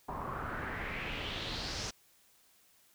pink noise with low-pass filter sweep, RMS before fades -39 dBFS, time 0.08-1.91 s, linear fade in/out 10 ms, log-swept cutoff 920 to 6000 Hz, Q 3.5, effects white hiss -66 dBFS RMS until 2.94 s

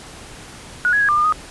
sine tone with pitch steps, 1458 / 1672 / 1651 / 1194 / 1208 / 1247 Hz, F#6 / G#6 / G#6 / D6 / D6 / D#6, -26 / +11 / -11 / +28 / +48 / +3 cents, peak -13 dBFS, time 0.85-1.324 s, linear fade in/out 0 ms, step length 79 ms, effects pink hiss -38 dBFS RMS until 1.5 s + resampled to 24000 Hz

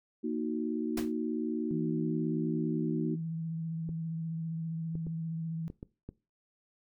sine chord, D# minor, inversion second, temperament equal, 233.1 / 311.1 / 370 Hz, A#3 / D#4 / F#4, 0 / 0 / 0 cents, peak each -33 / -34 / -36 dBFS, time 0.23-3.16 s, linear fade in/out 20 ms
pink noise with exponential decay, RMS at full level -33 dBFS, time 0.97-1.12 s, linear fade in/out 5 ms, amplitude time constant 32 ms
sine tone with vibrato, 163.1 Hz, E3, 18 cents flat, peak -33 dBFS, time 1.71-5.68 s, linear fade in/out 0 ms, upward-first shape triangle, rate 15 Hz, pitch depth 32 cents each way
clicks, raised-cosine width 3 ms, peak -28 dBFS, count 6, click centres 3.891 / 4.954 / 5.068 / 5.701 / 5.829 / 6.09 s
effects noise-tail reverb RT60 0.3 s tail -20 dB re dry + MP3 96 kbps

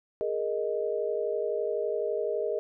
sine chord, Ab suspended second, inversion none, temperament just, 415.3 / 467.2 / 623 Hz, Ab4 / Bb4 / Eb5, 0 / +4 / +2 cents, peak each -31 / -31 / -32 dBFS, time 0.21-2.59 s, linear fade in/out 0 ms, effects none

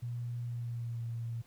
sine tone with pitch glide, 120 to 116.31 Hz, B2 to A#2, -49 to -3 cents, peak -35 dBFS, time 0.02-1.42 s, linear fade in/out 10 ms, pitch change -54 cents, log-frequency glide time 0.44-1.09 s, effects pink hiss -65 dBFS RMS until 1.46 s

